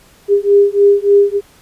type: beating tone pair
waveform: sine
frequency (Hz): 401.7 / 405.1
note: G4 / G#4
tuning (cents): +42 / -43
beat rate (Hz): 3.4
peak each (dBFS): -10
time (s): 0.28-1.41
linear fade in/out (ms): 50
effects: pink hiss -47 dBFS RMS until 1.61 s + resampled to 32000 Hz